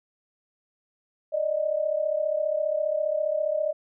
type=tone pair together; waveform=sine; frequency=587.4 / 622.3 Hz; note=D5 / D#5; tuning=0 / 0 cents; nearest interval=minor second; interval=100 cents; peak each=-27 / -25 dBFS; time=1.32-3.73 s; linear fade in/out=20 ms; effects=none